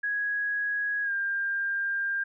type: tone with pitch glide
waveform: sine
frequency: 1661.2 to 1598.1 Hz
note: G#6 to G6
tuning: 0 to +33 cents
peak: -26 dBFS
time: 0.03-2.24 s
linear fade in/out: 10 ms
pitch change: -67 cents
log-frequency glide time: 1.03-1.12 s
effects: none